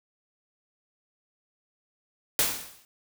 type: noise with exponential decay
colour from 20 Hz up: white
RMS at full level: -21 dBFS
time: 2.39-2.85 s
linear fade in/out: 1 ms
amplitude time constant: 99 ms
effects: none